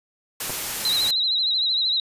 white noise, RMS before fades -28 dBFS, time 0.4-1.11 s, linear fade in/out 5 ms
clicks, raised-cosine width 1 ms, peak -18 dBFS, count 2, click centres 0.496 / 0.504 s
sine tone with vibrato, 3951 Hz, B7, in tune, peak -19 dBFS, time 0.85-2 s, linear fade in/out 2 ms, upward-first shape sine, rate 13 Hz, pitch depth 74 cents each way
effects resampled to 32000 Hz

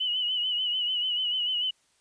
sine tone with vibrato, 2967 Hz, F#7, 4 cents sharp, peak -25 dBFS, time 0-1.71 s, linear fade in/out 10 ms, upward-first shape sine, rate 6.8 Hz, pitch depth 56 cents each way, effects white hiss -67 dBFS RMS until 2 s + resampled to 22050 Hz

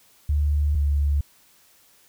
sine tone pair in turn, 73.42 / 71.95 Hz, D2 / D2, 0 / -35 cents, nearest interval unison, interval 35 cents, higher first, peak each -18 / -18 dBFS, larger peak neither, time 0.29-0.75 / 0.75-1.21 s, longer neither, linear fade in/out 5 ms, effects white hiss -57 dBFS RMS until 2.08 s

